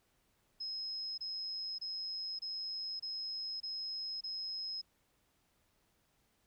sine tone bursts, 5130 Hz, E8, 48 cents flat, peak -38 dBFS, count 7, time 0.6-4.816 s, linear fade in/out 10 ms, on 580 ms, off 26 ms, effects pink hiss -75 dBFS RMS until 6.46 s

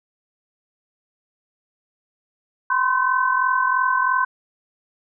sine tone cluster, 1012 / 1055 / 1528 Hz, B5 / C6 / G6, +42 / +14 / -45 cents, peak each -21 dBFS, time 2.7-4.25 s, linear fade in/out 5 ms, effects none

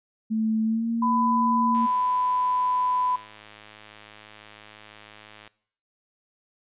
sine tone with pitch glide, 220 to 230.5 Hz, A3 to A#3, 0 to -19 cents, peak -22 dBFS, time 0.3-1.87 s, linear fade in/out 20 ms, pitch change +81 cents, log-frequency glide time 0.63-0.9 s
sine tone, 1000 Hz, B5, 21 cents sharp, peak -22 dBFS, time 1.02-3.16 s, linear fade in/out 5 ms
click train, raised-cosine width 0.2 ms, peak -27 dBFS, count 396, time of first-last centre 1.75-5.476 s, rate 106 Hz
effects noise-tail reverb RT60 0.6 s tail -20 dB re dry + resampled to 8000 Hz

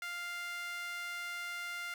sawtooth tone with high-pass filter, 698.5 Hz, F5, in tune, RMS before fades -41 dBFS, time 0.02-1.94 s, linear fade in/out 2 ms, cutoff 1700 Hz, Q 7.4, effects none

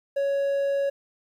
triangle tone, 557 Hz, C#5, 8 cents sharp, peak -20 dBFS, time 0.16-0.9 s, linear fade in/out 10 ms, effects 10-bit

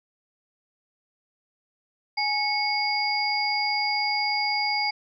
sine tone cluster, 833 / 2203 / 4827 Hz, G#5 / C#7 / D8, +5 / -11 / +47 cents, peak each -27 dBFS, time 2.17-4.91 s, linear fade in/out 10 ms, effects none

